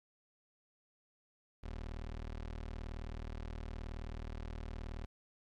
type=tone; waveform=25% pulse; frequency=39 Hz; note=D#1; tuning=5 cents sharp; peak=-38 dBFS; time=1.63-5.06 s; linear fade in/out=10 ms; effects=low-pass 5000 Hz 12 dB/octave + 12-bit